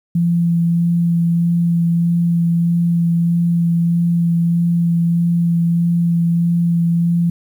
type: tone with vibrato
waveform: sine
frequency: 170 Hz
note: F3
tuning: 46 cents flat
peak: -12 dBFS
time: 0.15-7.3 s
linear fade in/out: 5 ms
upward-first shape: sine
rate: 1.6 Hz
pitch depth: 11 cents each way
effects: 8-bit